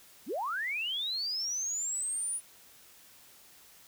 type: linear sweep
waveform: sine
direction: up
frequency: 170 to 9840 Hz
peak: -31 dBFS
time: 0.26-2.41 s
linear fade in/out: 50 ms
effects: white hiss -57 dBFS RMS until 3.87 s